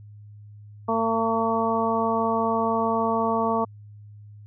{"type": "harmonic tone", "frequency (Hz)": 226.2, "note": "A3", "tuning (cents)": 48, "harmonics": [1, 2, 3, 4, 5], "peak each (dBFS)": [-27, -27, -27, -27, -27], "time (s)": [0.88, 3.65], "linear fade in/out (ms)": 10, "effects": ["added 104 Hz sine -42 dBFS peak until 4.46 s"]}